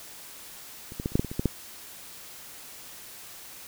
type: clicks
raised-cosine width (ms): 3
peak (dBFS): -28 / -19 / -14 / -30 / -9 / -10 / -21 / -22 / -13 / -9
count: 10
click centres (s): 0.921 / 0.999 / 1.059 / 1.12 / 1.155 / 1.195 / 1.247 / 1.315 / 1.395 / 1.457
effects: white hiss -45 dBFS RMS until 3.67 s